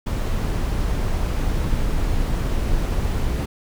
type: noise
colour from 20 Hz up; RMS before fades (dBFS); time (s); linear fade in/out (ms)
brown; -21; 0.06-3.46; 10
effects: none